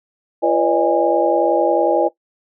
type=tone cluster; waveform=sine; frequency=341.2 / 492.8 / 570 / 621 / 820 Hz; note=F4 / B4 / C#5 / D#5 / G#5; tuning=-40 / -4 / +48 / -3 / -22 cents; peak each=-19 dBFS; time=0.42-2.09 s; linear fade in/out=20 ms; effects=noise-tail reverb RT60 0.1 s tail -17 dB re dry